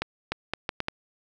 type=accelerating click train; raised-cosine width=0.3 ms; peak=-11 dBFS; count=6; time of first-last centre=0.02-0.884 s; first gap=300 ms; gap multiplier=0.72; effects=none

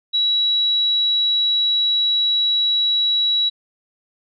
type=tone; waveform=sine; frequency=3900 Hz; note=B7; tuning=23 cents flat; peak=-15 dBFS; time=0.13-3.5 s; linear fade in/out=20 ms; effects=none

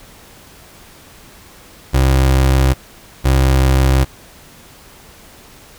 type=tone pair in turn; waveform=30% pulse; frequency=66.1 / 66.1 Hz; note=C2 / C2; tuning=+18 / +18 cents; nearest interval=unison; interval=0 cents; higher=neither; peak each=-7 dBFS; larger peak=neither; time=1.93-2.74 / 3.24-4.05 s; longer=neither; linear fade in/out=20 ms; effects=pink hiss -42 dBFS RMS until 5.78 s

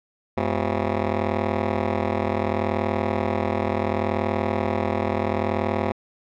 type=ring-modulated tone; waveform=10% pulse; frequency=150.7 Hz; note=D3; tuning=45 cents sharp; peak=-10 dBFS; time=0.37-5.92 s; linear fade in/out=5 ms; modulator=55 Hz; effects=low-pass 2000 Hz 12 dB/octave

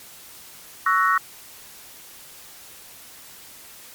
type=chord; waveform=sine; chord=F# dominant seventh; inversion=second; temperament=equal with one note detuned; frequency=1119 / 1318.5 / 1480 / 1864.7 Hz; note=C#6 / E6 / F#6 / A#6; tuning=+16 / 0 / 0 / 0 cents; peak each=-20 / -21 / -24 / -23 dBFS; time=0.86-1.18 s; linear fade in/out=5 ms; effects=white hiss -44 dBFS RMS until 3.94 s + MP3 96 kbps

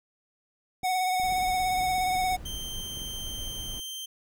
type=tone with vibrato; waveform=square; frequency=740 Hz; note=F#5; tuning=in tune; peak=-25 dBFS; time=0.83-2.37 s; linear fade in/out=20 ms; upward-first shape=sine; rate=17 Hz; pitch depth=24 cents each way
type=clicks; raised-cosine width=3 ms; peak=-31 dBFS; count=11; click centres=0.833 / 1.199 / 1.324 / 1.382 / 1.81 / 1.982 / 2.153 / 2.24 / 2.324 / 2.975 / 3.018 s
type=noise; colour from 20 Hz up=brown; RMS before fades=-40 dBFS; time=1.23-3.8 s; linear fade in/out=5 ms
type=tone; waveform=sawtooth; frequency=3136 Hz; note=G7; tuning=in tune; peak=-32 dBFS; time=2.45-4.06 s; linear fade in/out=10 ms
effects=none

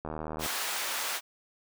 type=click train; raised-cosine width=1 ms; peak=-22 dBFS; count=33; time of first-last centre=0.05-0.461 s; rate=77.9 Hz
type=high-pass noise; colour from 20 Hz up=pink; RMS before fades=-33 dBFS; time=0.39-1.21 s; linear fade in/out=50 ms; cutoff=860 Hz; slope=12 dB/octave
effects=none

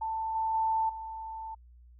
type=tone with level steps; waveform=sine; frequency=888 Hz; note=A5; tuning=16 cents sharp; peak=-30 / -27 / -25 / -37 dBFS; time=0.01-1.55 s; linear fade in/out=10 ms; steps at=0.35 / 0.54 / 0.89 s; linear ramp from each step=5 ms; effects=added 60 Hz sine -52 dBFS peak until 1.99 s

